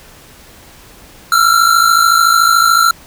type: tone pair together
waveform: square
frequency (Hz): 1334.3 / 1388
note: E6 / F6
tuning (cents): +21 / -11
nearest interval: minor second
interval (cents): 68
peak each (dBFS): -11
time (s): 1.32-2.91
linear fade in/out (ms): 2
effects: pink hiss -40 dBFS RMS until 3.06 s